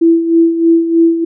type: tone with tremolo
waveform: sine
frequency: 332.1 Hz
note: E4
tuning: 13 cents sharp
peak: -4 dBFS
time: 0.01-1.25 s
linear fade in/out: 10 ms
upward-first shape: sine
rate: 3.2 Hz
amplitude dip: 65%
effects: none